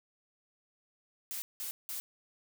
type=noise bursts; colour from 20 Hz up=blue; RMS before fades=-39 dBFS; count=3; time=1.31-2 s; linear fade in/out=0 ms; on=110 ms; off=180 ms; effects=none